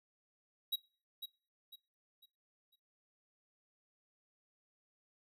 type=tone with echo; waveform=square; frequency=3842 Hz; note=B7; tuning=48 cents flat; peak=-33 dBFS; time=0.72-0.76 s; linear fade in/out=10 ms; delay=500 ms; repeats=4; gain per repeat=-9 dB; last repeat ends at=2.76 s; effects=noise-tail reverb RT60 0.4 s tail -23 dB re dry